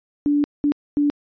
sine tone bursts at uneven times, 290.7 Hz, D4, 18 cents flat, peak -15 dBFS, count 3, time 0.26-0.44 / 0.64-0.72 / 0.97-1.1 s, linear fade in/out 0 ms, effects resampled to 11025 Hz

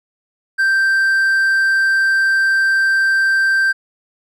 triangle tone, 1568 Hz, G6, in tune, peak -10 dBFS, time 0.58-3.73 s, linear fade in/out 20 ms, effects none

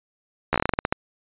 slowing click train, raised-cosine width 0.5 ms, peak -5 dBFS, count 12, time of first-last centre 0.53-0.925 s, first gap 13 ms, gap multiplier 1.19, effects resampled to 8000 Hz

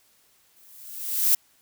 violet noise with exponential growth, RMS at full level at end -17 dBFS, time 0.56-1.35 s, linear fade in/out 5 ms, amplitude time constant 170 ms, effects white hiss -62 dBFS RMS until 1.61 s

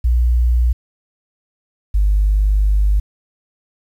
sine tone pair in turn, 60.1 / 50.54 Hz, B1 / G#1, -46 / -46 cents, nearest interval minor third, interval 300 cents, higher first, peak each -10 dBFS, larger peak neither, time 0.04-0.73 / 1.94-3 s, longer second, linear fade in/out 10 ms, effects tanh soft clip ceiling -6 dBFS + 8-bit

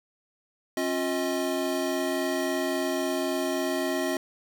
square tone cluster, 271.2 / 354.8 / 633 Hz, C#4 / F4 / D#5, -38 / +27 / +30 cents, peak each -31 dBFS, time 0.77-4.17 s, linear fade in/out 2 ms, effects none

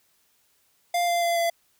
square tone with pitch steps, 698.5 / 691.7 / 684.9 / 678.2 Hz, F5 / F5 / F5 / E5, 0 / -17 / -34 / +49 cents, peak -22 dBFS, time 0.94-1.5 s, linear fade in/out 5 ms, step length 140 ms, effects white hiss -66 dBFS RMS until 1.79 s

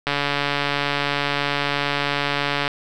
click train, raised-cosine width 0.3 ms, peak -5 dBFS, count 374, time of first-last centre 0.07-2.678 s, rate 143 Hz, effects none

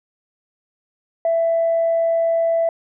sine tone, 664 Hz, E5, 12 cents sharp, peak -14 dBFS, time 1.25-2.69 s, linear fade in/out 2 ms, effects tanh soft clip ceiling -11 dBFS

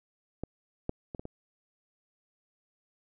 clicks, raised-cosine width 2 ms, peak -21 / -17 / -25 / -26 / -26 dBFS, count 5, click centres 0.436 / 0.894 / 1.148 / 1.195 / 1.254 s, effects none

